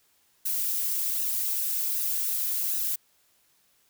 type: noise with flanger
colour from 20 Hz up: violet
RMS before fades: -28 dBFS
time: 0.45-2.96 s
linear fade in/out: 10 ms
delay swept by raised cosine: 0.89 to 4.89 ms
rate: 1.3 Hz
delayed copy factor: -0.65
effects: white hiss -66 dBFS RMS until 3.89 s